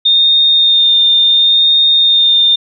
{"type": "tone with vibrato", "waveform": "sine", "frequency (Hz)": 3647, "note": "A#7", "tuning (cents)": -39, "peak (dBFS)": -6, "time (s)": [0.05, 2.56], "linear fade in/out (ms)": 10, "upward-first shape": "sine", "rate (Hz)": 0.71, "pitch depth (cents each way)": 14, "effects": []}